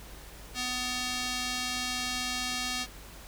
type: tone with band-pass filter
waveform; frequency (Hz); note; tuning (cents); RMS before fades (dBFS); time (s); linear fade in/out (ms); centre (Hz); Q
square; 250.2; B3; +23; -33; 0.54-2.87; 50; 4600; 1
effects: added 50 Hz sine -48 dBFS peak until 3.27 s + pink hiss -49 dBFS RMS until 3.27 s